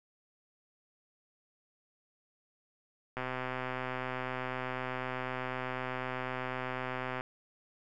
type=click train; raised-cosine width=0.5 ms; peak=-21 dBFS; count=518; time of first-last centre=3.17-7.209 s; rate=128 Hz; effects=none